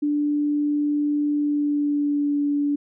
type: tone with pitch glide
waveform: sine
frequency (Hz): 293.7 to 288.7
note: D4 to D4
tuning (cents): 0 to -30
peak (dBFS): -19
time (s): 0.02-2.76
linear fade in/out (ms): 10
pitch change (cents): -30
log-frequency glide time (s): 1.34-2.4
effects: none